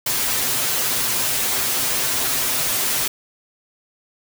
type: noise with comb filter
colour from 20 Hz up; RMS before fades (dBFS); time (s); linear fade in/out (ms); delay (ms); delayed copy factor
white; -21; 0.06-3.08; 5; 7.8; +1
effects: none